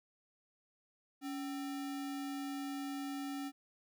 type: tone with sample-and-hold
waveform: sine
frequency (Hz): 280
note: C#4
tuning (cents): +18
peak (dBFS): -38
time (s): 1.21-3.52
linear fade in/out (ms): 50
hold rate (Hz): 1050
effects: none